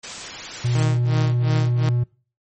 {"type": "noise", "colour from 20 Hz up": "white", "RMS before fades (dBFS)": -32, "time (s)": [0.03, 0.84], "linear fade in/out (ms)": 10}
{"type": "tone", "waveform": "triangle", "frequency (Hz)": 121.2, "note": "B2", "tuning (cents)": -32, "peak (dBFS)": -15, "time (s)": [0.64, 2.04], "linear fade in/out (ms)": 10}
{"type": "tone with tremolo", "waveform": "sawtooth", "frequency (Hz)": 156.1, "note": "D#3", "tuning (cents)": 6, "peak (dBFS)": -17, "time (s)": [0.75, 1.89], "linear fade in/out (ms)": 2, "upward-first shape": "sine", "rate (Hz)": 2.8, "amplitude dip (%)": 95}
{"effects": ["noise-tail reverb RT60 0.4 s tail -23 dB re dry", "MP3 32 kbps"]}